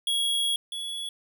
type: tone pair in turn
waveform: square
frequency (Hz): 3322 / 3378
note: G#7 / G#7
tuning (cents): 0 / +29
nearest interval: unison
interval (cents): 29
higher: second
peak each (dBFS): -24 / -32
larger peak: first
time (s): 0.07-0.56 / 0.72-1.09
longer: first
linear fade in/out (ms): 2
effects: none